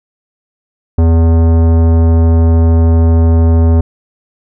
sine tone with tanh clipping, 82.41 Hz, E2, in tune, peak -7 dBFS, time 0.98-3.81 s, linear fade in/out 5 ms, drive 17 dB, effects none

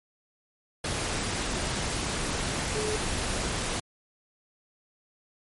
sine tone in noise, 427.4 Hz, G#4, 50 cents sharp, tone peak -29 dBFS, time 2.75-2.96 s, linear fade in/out 5 ms, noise pink, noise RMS -30 dBFS, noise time 0.84-3.8 s, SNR -2 dB, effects MP3 48 kbps

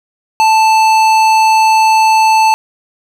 sine tone with tanh clipping, 880 Hz, A5, in tune, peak -8 dBFS, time 0.4-2.54 s, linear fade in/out 0 ms, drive 17 dB, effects none

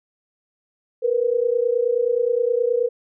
sine tone pair together, 465.4 / 494.9 Hz, A#4 / B4, -3 / +4 cents, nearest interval minor second, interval 107 cents, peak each -20 dBFS, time 1.02-2.89 s, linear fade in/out 20 ms, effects none

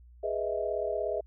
sine chord, E major seventh, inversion first, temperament equal, 415.3 / 493.9 / 622.3 / 659.3 Hz, G#4 / B4 / D#5 / E5, 0 / 0 / 0 / 0 cents, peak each -34 / -36 / -33 / -34 dBFS, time 0.23-1.21 s, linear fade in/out 10 ms, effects added 60 Hz sine -51 dBFS peak until 1.26 s

